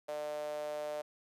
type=tone with high-pass filter; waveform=sawtooth; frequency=150 Hz; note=D3; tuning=37 cents sharp; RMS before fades=-39 dBFS; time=0.08-1.02 s; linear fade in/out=10 ms; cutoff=590 Hz; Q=7.5; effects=resampled to 32000 Hz